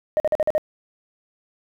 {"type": "tone bursts", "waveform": "sine", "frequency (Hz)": 615, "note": "D#5", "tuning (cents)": -20, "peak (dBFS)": -14, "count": 6, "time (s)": [0.17, 0.58], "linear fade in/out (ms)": 0, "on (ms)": 30, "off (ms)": 46, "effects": ["tanh soft clip ceiling -13 dBFS", "9-bit"]}